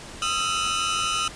sawtooth tone cluster, 1257 / 1349 / 2971 Hz, D#6 / E6 / F#7, +17 / +40 / +6 cents, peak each -24 dBFS, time 0.22-1.28 s, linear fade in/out 2 ms, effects pink hiss -40 dBFS RMS until 1.35 s + resampled to 22050 Hz

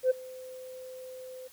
sine tone with ADSR envelope, 513 Hz, C5, 34 cents flat, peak -17 dBFS, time 0.03-1.48 s, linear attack 72 ms, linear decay 17 ms, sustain -24 dB, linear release 12 ms, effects tanh soft clip ceiling -18 dBFS + white hiss -56 dBFS RMS until 1.52 s

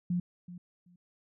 sine tone with echo, 176.9 Hz, F3, 23 cents sharp, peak -27 dBFS, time 0.1-0.2 s, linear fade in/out 5 ms, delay 380 ms, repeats 2, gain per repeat -15 dB, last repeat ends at 0.96 s, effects none

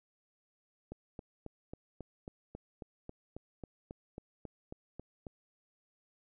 click train, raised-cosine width 2 ms, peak -30 dBFS, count 17, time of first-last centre 0.92-5.268 s, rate 3.68 Hz, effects none

